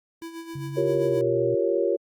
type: tone with tremolo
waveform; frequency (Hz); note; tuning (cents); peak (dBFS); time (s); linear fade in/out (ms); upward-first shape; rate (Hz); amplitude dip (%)
square; 330.9; E4; +7; -34; 0.22-1.21; 0; sine; 7.6; 60
type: tone with pitch glide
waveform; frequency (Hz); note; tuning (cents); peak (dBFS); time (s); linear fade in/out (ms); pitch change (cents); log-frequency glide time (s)
sine; 139.3 to 123.39; C#3 to B2; +9 to -1; -31; 0.55-1.55; 5; -210; 1.02-1.26
type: chord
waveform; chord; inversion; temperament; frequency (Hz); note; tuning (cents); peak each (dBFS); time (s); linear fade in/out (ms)
sine; G half-diminished seventh; third; equal; 349.2 / 392 / 466.2 / 554.4; F4 / G4 / Bb4 / Db5; 0 / 0 / 0 / 0; -26; 0.76-1.97; 20
effects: Opus 48 kbps